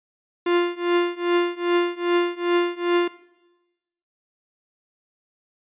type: tone with tremolo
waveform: 45% pulse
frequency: 349.2 Hz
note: F4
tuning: in tune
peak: -15 dBFS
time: 0.46-3.08 s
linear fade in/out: 5 ms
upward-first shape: triangle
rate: 2.5 Hz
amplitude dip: 95%
effects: noise-tail reverb RT60 1.0 s tail -18 dB re dry + resampled to 8000 Hz